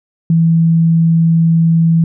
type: tone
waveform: sine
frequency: 164.81 Hz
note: E3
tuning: in tune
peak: -7 dBFS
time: 0.3-2.04 s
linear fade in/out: 2 ms
effects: none